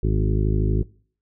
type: harmonic tone with a mistuned harmonic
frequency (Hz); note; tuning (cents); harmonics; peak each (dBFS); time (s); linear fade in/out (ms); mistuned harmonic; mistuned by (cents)
52.5; G#1; +19; 1 / 2 / 3 / 4 / 5 / 6 / 7 / 8; -20 / -23 / -27 / -32 / -33 / -33 / -29 / -35; 0.03-0.83; 5; 4; +19
effects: noise-tail reverb RT60 0.5 s tail -23 dB re dry